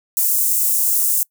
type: high-pass noise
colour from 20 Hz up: white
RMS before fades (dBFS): -17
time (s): 0.17-1.23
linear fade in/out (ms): 0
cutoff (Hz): 7600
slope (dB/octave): 24
effects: noise-tail reverb RT60 0.1 s tail -25 dB re dry